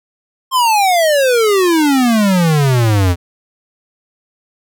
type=exponential sweep; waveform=square; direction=down; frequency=1070 to 84.8 Hz; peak=-10 dBFS; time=0.51-3.16 s; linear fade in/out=50 ms; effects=none